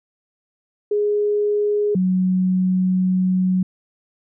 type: tone pair in turn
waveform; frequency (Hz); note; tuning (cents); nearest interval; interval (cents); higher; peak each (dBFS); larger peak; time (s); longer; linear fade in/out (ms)
sine; 415.2 / 184.95; G#4 / F#3; 0 / 0; octave + major second; 1400; first; -16 / -15; second; 0.91-1.95 / 1.95-3.63; second; 5
effects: none